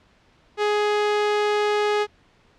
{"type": "tone", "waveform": "sawtooth", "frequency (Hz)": 417.5, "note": "G#4", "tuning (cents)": 9, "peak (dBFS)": -15, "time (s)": [0.57, 2.07], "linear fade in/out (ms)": 50, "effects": ["pink hiss -58 dBFS RMS until 2.58 s", "low-pass 4000 Hz 12 dB/octave"]}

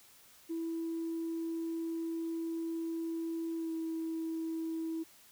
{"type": "tone with pitch glide", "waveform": "sine", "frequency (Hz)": [329.6, 324.9], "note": ["E4", "E4"], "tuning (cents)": [0, -25], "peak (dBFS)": -33, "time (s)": [0.49, 5.04], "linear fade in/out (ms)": 20, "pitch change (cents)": -25, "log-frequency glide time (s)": [3.56, 3.72], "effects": ["tanh soft clip ceiling -30 dBFS", "white hiss -60 dBFS RMS until 5.31 s"]}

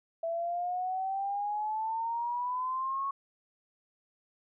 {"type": "exponential sweep", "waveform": "sine", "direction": "up", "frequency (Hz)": [659.3, 1108.7], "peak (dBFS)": -30, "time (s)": [0.23, 3.11], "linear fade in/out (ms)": 5, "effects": []}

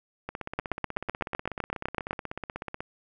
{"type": "two click trains", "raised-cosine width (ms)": 0.5, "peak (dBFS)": [-12, -19], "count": [13, 42], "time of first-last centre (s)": [[0.59, 2.109], [0.29, 2.805]], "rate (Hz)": [7.9, 16.3], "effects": []}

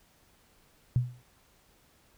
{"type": "tone with exponential decay", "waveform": "sine", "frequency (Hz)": 123.47, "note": "B2", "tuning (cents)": 0, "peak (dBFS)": -19, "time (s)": [0.96, 1.22], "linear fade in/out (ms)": 0, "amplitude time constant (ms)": 55, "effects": ["pink hiss -64 dBFS RMS until 2.17 s"]}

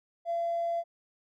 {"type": "tone with tanh clipping", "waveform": "triangle", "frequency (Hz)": 680, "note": "F5", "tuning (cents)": -46, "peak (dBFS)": -27, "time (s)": [0.25, 0.84], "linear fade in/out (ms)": 50, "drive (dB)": 1, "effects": []}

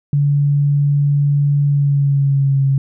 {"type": "tone with pitch glide", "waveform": "sine", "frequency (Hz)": [143.5, 136.47], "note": ["D3", "C#3"], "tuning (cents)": [-40, -27], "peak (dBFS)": -11, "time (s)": [0.13, 2.78], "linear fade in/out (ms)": 2, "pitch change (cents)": -87, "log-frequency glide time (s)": [1.65, 2.65], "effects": []}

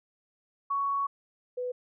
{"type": "tone pair in turn", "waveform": "sine", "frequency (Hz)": [1116, 497.1], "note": ["C#6", "B4"], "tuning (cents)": [11, 11], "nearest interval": "octave + major second", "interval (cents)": 1400, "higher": "first", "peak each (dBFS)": [-26, -30], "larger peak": "first", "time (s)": [[0.7, 1.07], [1.57, 1.72]], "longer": "first", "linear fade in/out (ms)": 10, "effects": []}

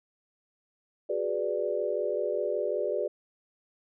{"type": "chord", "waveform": "sine", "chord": "G# half-diminished seventh", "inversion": "third", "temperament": "equal", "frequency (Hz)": [370, 415.3, 493.9, 587.3], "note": ["F#4", "G#4", "B4", "D5"], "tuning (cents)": [0, 0, 0, 0], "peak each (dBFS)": [-34, -32, -33, -31], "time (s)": [1.09, 3.08], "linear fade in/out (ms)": 10, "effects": []}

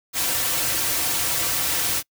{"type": "noise with comb filter", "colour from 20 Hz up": "white", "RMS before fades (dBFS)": -23, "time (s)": [0.13, 2.03], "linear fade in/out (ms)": 50, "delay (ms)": 4.8, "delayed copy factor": -0.65, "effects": ["noise-tail reverb RT60 0.1 s tail -26 dB re dry"]}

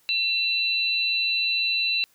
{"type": "tone pair together", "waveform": "sine", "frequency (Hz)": [2707, 3989], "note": ["E7", "B7"], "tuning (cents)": [45, 17], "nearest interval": "perfect fifth", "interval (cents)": 672, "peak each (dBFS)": -24, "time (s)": [0.09, 2.04], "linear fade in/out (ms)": 0, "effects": ["white hiss -62 dBFS RMS until 2.14 s"]}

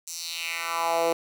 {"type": "tone with high-pass filter sweep", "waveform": "10% pulse", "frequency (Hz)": 167.1, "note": "E3", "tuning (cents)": 24, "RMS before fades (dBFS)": -28, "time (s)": [0.07, 1.13], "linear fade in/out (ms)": 5, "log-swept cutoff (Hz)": [7000, 430], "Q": 2.5, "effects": []}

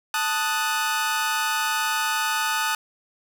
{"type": "chord", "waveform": "sawtooth", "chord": "D# diminished", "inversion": "second", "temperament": "equal", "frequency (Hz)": [880, 1244.5, 1480], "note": ["A5", "D#6", "F#6"], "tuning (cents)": [0, 0, 0], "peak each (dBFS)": -23, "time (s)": [0.14, 2.75], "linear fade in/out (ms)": 2, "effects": []}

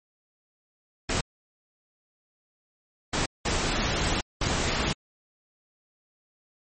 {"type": "noise bursts at uneven times", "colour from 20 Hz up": "pink", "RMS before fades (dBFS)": -26, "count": 4, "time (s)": [[1.09, 1.21], [3.13, 3.26], [3.45, 4.21], [4.41, 4.93]], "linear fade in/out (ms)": 5, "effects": ["MP3 32 kbps"]}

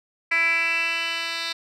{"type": "tone with band-pass filter sweep", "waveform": "10% pulse", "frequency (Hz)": 332.5, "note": "E4", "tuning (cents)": 15, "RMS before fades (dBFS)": -24, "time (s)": [0.31, 1.53], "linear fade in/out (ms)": 10, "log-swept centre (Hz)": [2200, 3600], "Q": 8.1, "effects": []}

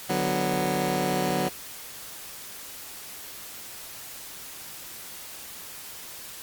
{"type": "chord", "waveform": "15% pulse", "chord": "B minor", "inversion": "first", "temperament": "just", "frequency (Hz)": [148.16, 185.21, 246.9], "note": ["D3", "F#3", "B3"], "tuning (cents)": [16, 2, 0], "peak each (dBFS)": [-24, -21, -24], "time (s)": [0.09, 1.49], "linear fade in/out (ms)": 10, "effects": ["white hiss -41 dBFS RMS until 6.42 s", "Opus 48 kbps"]}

